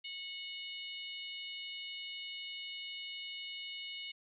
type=harmonic tone with a mistuned harmonic; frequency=732 Hz; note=F#5; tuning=19 cents flat; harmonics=3 / 4 / 5 / 6; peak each=-47 / -44 / -50 / -54 dBFS; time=0.04-4.12 s; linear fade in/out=10 ms; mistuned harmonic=6; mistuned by=-45 cents; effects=none